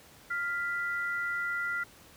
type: tone pair together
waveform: sine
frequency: 1400 / 1979.9 Hz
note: F6 / B6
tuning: +4 / +4 cents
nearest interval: tritone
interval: 600 cents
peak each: -31 / -35 dBFS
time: 0.3-1.84 s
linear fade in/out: 10 ms
effects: pink hiss -55 dBFS RMS until 2.16 s + high-pass 60 Hz 12 dB/octave